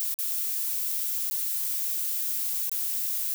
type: noise with dropouts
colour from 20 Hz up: violet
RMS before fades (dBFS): -29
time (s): 0-3.34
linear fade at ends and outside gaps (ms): 0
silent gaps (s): 0.141-0.188 / 1.3-1.31 / 2.695-2.716
effects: none